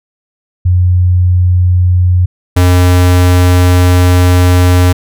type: tone pair in turn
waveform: sine / square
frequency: 90 / 90 Hz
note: F#2 / F#2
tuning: -47 / -47 cents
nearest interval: unison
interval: 0 cents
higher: neither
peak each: -5 dBFS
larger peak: neither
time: 0.65-2.26 / 2.56-4.93 s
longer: second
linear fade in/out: 10 ms
effects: none